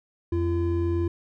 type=tone pair together; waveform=triangle; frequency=86.09 / 340.9 Hz; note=F2 / F4; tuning=-24 / -42 cents; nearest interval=2 octaves; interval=2382 cents; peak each=-23 dBFS; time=0.32-1.08 s; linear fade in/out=5 ms; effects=none